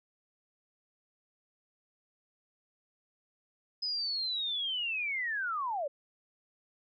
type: linear sweep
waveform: sine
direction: down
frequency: 5070 to 535 Hz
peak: -31 dBFS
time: 3.82-5.88 s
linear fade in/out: 10 ms
effects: none